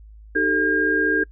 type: tone cluster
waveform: sine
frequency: 308.6 / 388.4 / 444.1 / 1614 Hz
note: D#4 / G4 / A4 / G#6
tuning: -14 / -16 / +16 / -50 cents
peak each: -24 / -26 / -25 / -19 dBFS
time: 0.35-1.24 s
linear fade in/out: 10 ms
effects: noise-tail reverb RT60 0.1 s tail -26 dB re dry + added 53 Hz sine -41 dBFS peak until 1.31 s